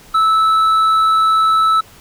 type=tone with hard clipping; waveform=sine; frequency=1309 Hz; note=E6; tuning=13 cents flat; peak=-11 dBFS; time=0.14-1.81 s; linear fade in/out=10 ms; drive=4 dB; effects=pink hiss -43 dBFS RMS until 2 s